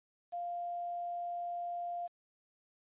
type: tone with quantisation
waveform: sine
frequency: 698 Hz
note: F5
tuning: 1 cent flat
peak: -36 dBFS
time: 0.32-2.08 s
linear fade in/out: 20 ms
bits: 10
effects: resampled to 8000 Hz